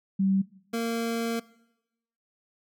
sine / 25% pulse tone pair in turn, 193.2 / 230.4 Hz, G3 / A#3, -25 / -20 cents, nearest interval minor third, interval 305 cents, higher second, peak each -21 / -23 dBFS, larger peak first, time 0.19-0.42 / 0.73-1.4 s, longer second, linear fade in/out 10 ms, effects noise-tail reverb RT60 0.9 s tail -21 dB re dry

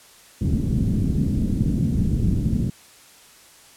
white low-pass noise, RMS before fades -21 dBFS, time 0.41-2.7 s, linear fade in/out 5 ms, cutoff 230 Hz, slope 24 dB/octave, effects white hiss -49 dBFS RMS until 3.76 s + low-pass 11000 Hz 12 dB/octave

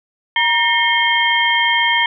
sine tone cluster, 943 / 1822 / 2164 / 3167 Hz, A#5 / A#6 / C#7 / G7, +20 / -40 / -42 / +17 cents, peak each -18 dBFS, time 0.36-2.06 s, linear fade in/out 2 ms, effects none

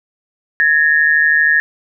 sine tone pair together, 1678 / 1830.7 Hz, G#6 / A#6, +17 / -32 cents, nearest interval major second, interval 151 cents, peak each -12 dBFS, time 0.6-1.6 s, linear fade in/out 0 ms, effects none

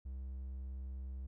triangle tone, 65.41 Hz, C2, in tune, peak -39 dBFS, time 0.05-1.27 s, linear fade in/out 10 ms, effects none

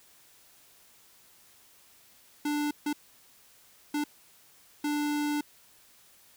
square tone bursts at uneven times, 294.8 Hz, D4, 7 cents sharp, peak -28 dBFS, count 4, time 2.45-2.71 / 2.86-2.93 / 3.94-4.04 / 4.84-5.41 s, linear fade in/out 5 ms, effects white hiss -59 dBFS RMS until 6.36 s

